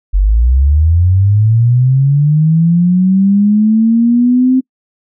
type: linear sweep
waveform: sine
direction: up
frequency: 44.66 to 261.6 Hz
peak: -6 dBFS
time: 0.13-4.61 s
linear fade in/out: 20 ms
effects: noise-tail reverb RT60 0.1 s tail -25 dB re dry